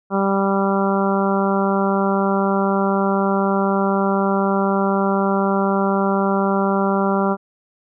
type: harmonic tone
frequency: 196 Hz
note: G3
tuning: in tune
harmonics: 1 / 2 / 3 / 4 / 5 / 6 / 7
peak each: -19 / -22 / -24 / -25 / -26 / -27 / -27 dBFS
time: 0.1-7.37 s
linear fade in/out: 50 ms
effects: none